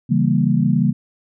sine chord, C# diminished seventh, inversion none, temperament equal, 138.59 / 164.81 / 196 / 233.1 Hz, C#3 / E3 / G3 / Bb3, 0 / 0 / 0 / 0 cents, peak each -19 dBFS, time 0.09-0.93 s, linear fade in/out 20 ms, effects none

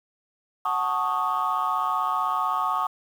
sine chord, D# half-diminished seventh, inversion first, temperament equal, 740 / 880 / 1108.7 / 1244.5 Hz, F#5 / A5 / C#6 / D#6, 0 / 0 / 0 / 0 cents, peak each -29 / -29 / -25 / -26 dBFS, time 0.65-2.87 s, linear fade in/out 5 ms, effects tanh soft clip ceiling -16 dBFS + 8-bit

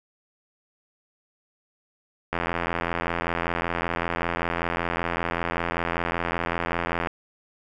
click train, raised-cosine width 0.5 ms, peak -10 dBFS, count 405, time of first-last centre 2.33-7.072 s, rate 85.2 Hz, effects none

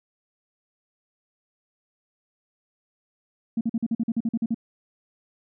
sine tone bursts, 228.5 Hz, A#3, 34 cents flat, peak -20 dBFS, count 12, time 3.57-4.545 s, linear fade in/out 5 ms, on 40 ms, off 45 ms, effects tanh soft clip ceiling -16 dBFS

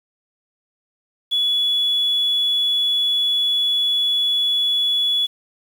sine tone, 3400 Hz, G#7, 40 cents sharp, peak -15 dBFS, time 1.31-5.27 s, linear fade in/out 20 ms, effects tanh soft clip ceiling -12 dBFS + 7-bit

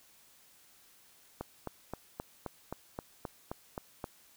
click train, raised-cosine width 1 ms, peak -23 dBFS, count 11, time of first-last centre 1.41-4.042 s, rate 3.8 Hz, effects white hiss -62 dBFS RMS until 4.36 s

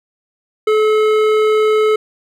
triangle tone with hard clipping, 430.7 Hz, A4, 37 cents flat, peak -12 dBFS, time 0.67-1.96 s, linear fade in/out 5 ms, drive 16 dB, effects none

